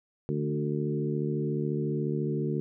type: harmonic tone with a mistuned harmonic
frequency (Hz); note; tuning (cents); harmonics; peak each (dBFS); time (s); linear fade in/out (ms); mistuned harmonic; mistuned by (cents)
74.2; D2; +18; 2 / 3 / 4 / 5 / 6; -30 / -34 / -36 / -33 / -37; 0.29-2.6; 0; 3; -17
effects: none